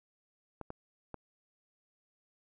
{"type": "clicks", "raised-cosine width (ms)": 1, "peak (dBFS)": -27, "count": 3, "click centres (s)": [0.613, 0.704, 1.143], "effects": []}